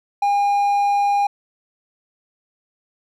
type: tone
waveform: triangle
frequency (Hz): 810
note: G#5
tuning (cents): -43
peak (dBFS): -13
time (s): 0.22-1.27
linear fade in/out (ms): 5
effects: none